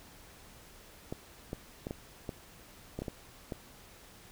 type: clicks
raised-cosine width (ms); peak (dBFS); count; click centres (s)
2; -23; 9; 1.125 / 1.531 / 1.869 / 1.909 / 2.292 / 2.99 / 3.02 / 3.082 / 3.522
effects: pink hiss -55 dBFS RMS until 4.31 s